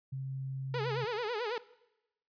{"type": "tone", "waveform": "sine", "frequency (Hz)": 133.7, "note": "C3", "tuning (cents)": 38, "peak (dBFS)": -35, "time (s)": [0.12, 1.05], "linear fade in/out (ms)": 10}
{"type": "tone with vibrato", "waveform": "sawtooth", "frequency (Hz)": 453.6, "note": "A#4", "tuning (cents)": -47, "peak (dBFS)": -29, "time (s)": [0.74, 1.58], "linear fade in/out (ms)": 2, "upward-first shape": "sine", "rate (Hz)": 9.1, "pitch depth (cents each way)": 160}
{"effects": ["noise-tail reverb RT60 0.9 s tail -19 dB re dry", "resampled to 11025 Hz"]}